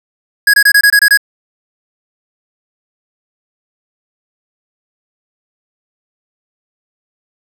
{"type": "tone bursts", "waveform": "square", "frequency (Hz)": 1661.2, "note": "G#6", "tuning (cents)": 0, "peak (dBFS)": -5, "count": 8, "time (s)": [0.47, 1.174], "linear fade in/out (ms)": 5, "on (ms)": 67, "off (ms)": 24, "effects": []}